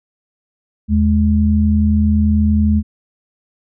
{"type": "tone pair together", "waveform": "sine", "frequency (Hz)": [79.5, 211.3], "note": ["D#2", "G#3"], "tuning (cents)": [38, 30], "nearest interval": "octave + perfect fourth", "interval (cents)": 1692, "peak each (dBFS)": -13, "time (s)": [0.88, 2.83], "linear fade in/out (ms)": 50, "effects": []}